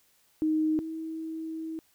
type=tone pair in turn; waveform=sine; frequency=312.1 / 321.1 Hz; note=D#4 / E4; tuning=+5 / -45 cents; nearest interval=unison; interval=50 cents; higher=second; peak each=-23 / -33 dBFS; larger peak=first; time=0.42-0.79 / 0.79-1.79 s; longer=second; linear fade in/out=0 ms; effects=white hiss -66 dBFS RMS until 1.94 s